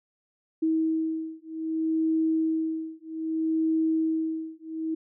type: beating tone pair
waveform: sine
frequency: 320 / 320.63 Hz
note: D#4 / E4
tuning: +49 / -48 cents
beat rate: 0.63 Hz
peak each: -27 dBFS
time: 0.62-4.95 s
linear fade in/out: 10 ms
effects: none